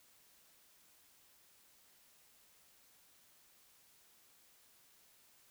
silence, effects white hiss -67 dBFS RMS until 5.5 s

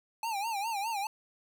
square tone with vibrato, 852 Hz, G#5, 44 cents sharp, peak -32 dBFS, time 0.23-1.07 s, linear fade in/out 2 ms, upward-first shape sine, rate 4.9 Hz, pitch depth 150 cents each way, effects 11-bit

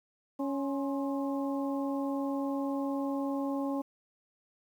harmonic tone with a mistuned harmonic, 277.2 Hz, C#4, in tune, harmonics 1 / 2 / 3 / 4, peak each -31 / -37 / -41 / -43 dBFS, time 0.39-3.82 s, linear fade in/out 10 ms, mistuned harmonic 4, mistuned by -71 cents, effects 10-bit

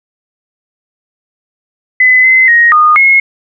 sine tone with pitch steps, 2017 / 2050 / 1877 / 1227 / 2166 Hz, B6 / C7 / A#6 / D#6 / C#7, +36 / -36 / +11 / -25 / -41 cents, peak -3 dBFS, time 2-3.2 s, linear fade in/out 5 ms, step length 240 ms, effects none

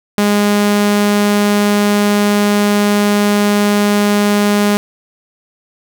sawtooth tone, 205.8 Hz, G#3, 16 cents flat, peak -6 dBFS, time 0.18-4.77 s, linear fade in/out 0 ms, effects none

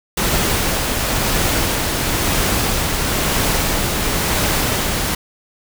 pink noise with tremolo, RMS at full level -17 dBFS, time 0.17-5.15 s, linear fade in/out 5 ms, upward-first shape sine, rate 0.99 Hz, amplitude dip 25%, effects none

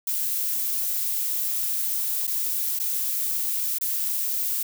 violet noise with dropouts, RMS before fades -26 dBFS, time 0.07-4.63 s, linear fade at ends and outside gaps 5 ms, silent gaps 2.27-2.275 / 2.79-2.797 / 3.785-3.81 s, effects none

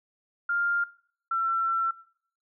sine tone pair in turn, 1400 / 1347.4 Hz, F6 / E6, +4 / +38 cents, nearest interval minor second, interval 66 cents, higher first, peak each -24 dBFS, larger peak neither, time 0.49-0.84 / 1.31-1.91 s, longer second, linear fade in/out 5 ms, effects noise-tail reverb RT60 0.6 s tail -20 dB re dry

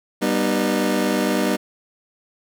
25% pulse chord, G augmented, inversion none, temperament just, 196 / 245 / 306.2 Hz, G3 / B3 / D#4, 0 / -14 / -28 cents, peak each -19 dBFS, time 0.21-1.57 s, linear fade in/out 20 ms, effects none

